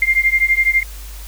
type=beating tone pair; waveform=sine; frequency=2101 / 2113 Hz; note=C7 / C7; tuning=+7 / +16 cents; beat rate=12 Hz; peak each=-15 dBFS; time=0.02-0.83 s; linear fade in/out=2 ms; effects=added 50 Hz sine -30 dBFS peak until 1.27 s + white hiss -39 dBFS RMS until 1.27 s